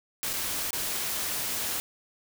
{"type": "noise with dropouts", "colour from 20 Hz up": "white", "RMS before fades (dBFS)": -31, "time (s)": [0.23, 1.8], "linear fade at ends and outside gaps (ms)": 0, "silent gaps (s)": [[0.332, 0.336], [0.706, 0.731]], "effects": []}